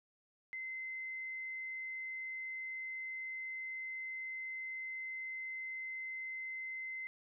sine tone, 2062 Hz, C7, 26 cents flat, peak -40 dBFS, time 0.53-7.07 s, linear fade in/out 0 ms, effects none

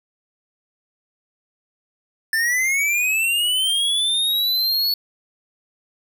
square linear sweep, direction up, 1760 to 4435 Hz, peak -18 dBFS, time 2.33-4.94 s, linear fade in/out 2 ms, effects none

